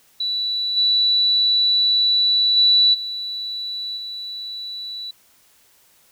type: tone with level steps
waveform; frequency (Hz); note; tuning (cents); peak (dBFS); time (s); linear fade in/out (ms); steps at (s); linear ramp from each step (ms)
sine; 3951; B7; 0; -20 / -14 / -11 / -25 / -28; 0.2-5.11; 5; 0.76 / 2.56 / 2.93 / 3.96; 20
effects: white hiss -56 dBFS RMS until 6.11 s

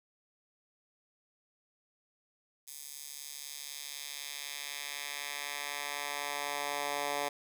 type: tone with high-pass filter sweep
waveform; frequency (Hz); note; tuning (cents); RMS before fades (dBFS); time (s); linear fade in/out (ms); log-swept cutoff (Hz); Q
10% pulse; 144; D3; -34; -39; 2.67-7.29; 10; 7700 to 620; 0.81
effects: none

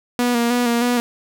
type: tone with vibrato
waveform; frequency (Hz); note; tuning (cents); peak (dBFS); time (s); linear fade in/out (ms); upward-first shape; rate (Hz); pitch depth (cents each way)
sawtooth; 239.7; A#3; +48; -12; 0.19-1; 0; square; 3.2; 30
effects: none

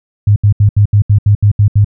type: tone bursts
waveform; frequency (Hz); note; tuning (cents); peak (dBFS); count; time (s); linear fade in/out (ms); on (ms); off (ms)
sine; 103; G#2; -14; -4; 10; 0.27-1.846; 5; 91; 74
effects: none

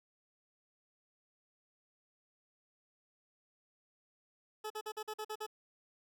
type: tone bursts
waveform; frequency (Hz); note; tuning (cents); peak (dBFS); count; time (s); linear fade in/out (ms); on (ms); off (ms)
20% pulse; 429.5; A4; -42; -34; 8; 4.64-5.466; 10; 63; 46
effects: none

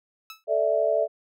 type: tone with exponential decay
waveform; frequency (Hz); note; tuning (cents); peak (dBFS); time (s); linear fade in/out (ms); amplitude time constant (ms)
15% pulse; 1305; E6; -18; -29; 0.3-0.44; 1; 30
type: chord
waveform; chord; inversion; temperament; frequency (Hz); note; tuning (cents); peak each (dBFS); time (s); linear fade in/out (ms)
sine; A suspended fourth; none; equal; 440 / 587.3 / 659.3; A4 / D5 / E5; 0 / 0 / 0; -27 / -24 / -23; 0.47-1.08; 50
effects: none

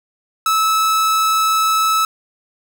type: tone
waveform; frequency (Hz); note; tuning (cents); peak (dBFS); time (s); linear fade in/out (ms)
45% pulse; 1303; E6; -20; -13; 0.46-2.05; 2
effects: none

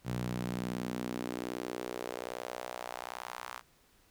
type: tone with high-pass filter sweep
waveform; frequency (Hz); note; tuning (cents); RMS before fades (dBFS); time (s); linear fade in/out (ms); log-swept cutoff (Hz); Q
sawtooth; 61.2; B1; -15; -39; 0.04-3.62; 50; 130 to 1100; 2
effects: pink hiss -66 dBFS RMS until 4.1 s

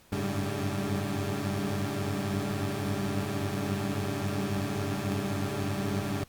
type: tone cluster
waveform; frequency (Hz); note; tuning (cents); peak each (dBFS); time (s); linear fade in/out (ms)
20% pulse; 95.6 / 99.2 / 106.7 / 141.4 / 197; G2 / G2 / G#2 / C#3 / G3; -43 / +21 / +47 / +35 / +9; -31; 0.12-6.24; 5
effects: pink hiss -59 dBFS RMS until 6.28 s + Opus 48 kbps

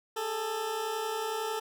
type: tone pair together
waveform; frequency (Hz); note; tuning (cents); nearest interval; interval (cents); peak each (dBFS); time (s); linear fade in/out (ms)
20% pulse; 410.7 / 441.7; G#4 / A4; -19 / +7; minor second; 126; -34 / -27; 0.16-1.6; 10
effects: none

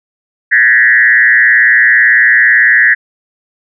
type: tone with frequency modulation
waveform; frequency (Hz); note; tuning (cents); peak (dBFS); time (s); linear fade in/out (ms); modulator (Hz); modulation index
sine; 1800; A6; +39; -4; 0.51-2.95; 20; 118; 1.5
effects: none

